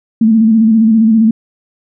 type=tone with vibrato; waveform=sine; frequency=222.2 Hz; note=A3; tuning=17 cents sharp; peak=-5 dBFS; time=0.21-1.31 s; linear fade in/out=5 ms; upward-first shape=square; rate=15 Hz; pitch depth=44 cents each way; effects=none